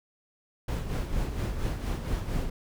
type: noise with tremolo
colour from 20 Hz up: brown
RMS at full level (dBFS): -28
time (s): 0.68-2.5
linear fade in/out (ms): 5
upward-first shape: sine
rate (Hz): 4.3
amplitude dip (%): 55
effects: none